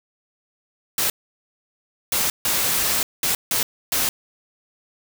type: noise bursts at uneven times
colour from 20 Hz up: white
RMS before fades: -21 dBFS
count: 6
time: 0.98-1.1 / 2.12-2.3 / 2.45-3.03 / 3.23-3.35 / 3.51-3.63 / 3.92-4.09 s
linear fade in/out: 2 ms
effects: none